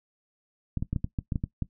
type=clicks; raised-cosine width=5 ms; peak=-16 dBFS; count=10; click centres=0.773 / 0.825 / 0.93 / 0.962 / 1.044 / 1.188 / 1.322 / 1.358 / 1.439 / 1.623 s; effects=noise-tail reverb RT60 0.1 s tail -17 dB re dry